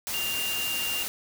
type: tone in noise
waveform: sine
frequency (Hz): 2794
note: F7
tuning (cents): 0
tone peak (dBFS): -29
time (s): 0.14-1.03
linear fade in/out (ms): 0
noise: white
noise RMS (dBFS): -32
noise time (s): 0.07-1.08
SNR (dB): 0
effects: none